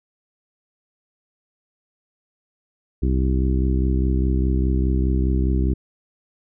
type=harmonic tone; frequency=64.9 Hz; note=C2; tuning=13 cents flat; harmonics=1 / 2 / 3 / 4 / 5 / 6; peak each=-18 / -26 / -27 / -29 / -28 / -32 dBFS; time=3.02-5.74 s; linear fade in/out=10 ms; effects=none